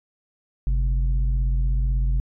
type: tone pair together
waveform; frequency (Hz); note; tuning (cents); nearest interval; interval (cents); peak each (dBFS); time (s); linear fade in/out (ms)
sine; 49 / 130.81; G1 / C3; 0 / 0; octave + perfect fourth; 1700; -17 / -27; 0.67-2.2; 0
effects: tanh soft clip ceiling -15 dBFS